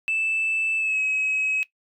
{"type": "tone with pitch glide", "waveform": "sine", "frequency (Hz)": [2637, 2555], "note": ["E7", "D#7"], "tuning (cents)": [0, 45], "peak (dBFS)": -20, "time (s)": [0.08, 1.63], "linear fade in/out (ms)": 0, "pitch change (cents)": -55, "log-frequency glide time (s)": [0.77, 1], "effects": ["noise-tail reverb RT60 0.1 s tail -18 dB re dry", "tanh soft clip ceiling -18 dBFS"]}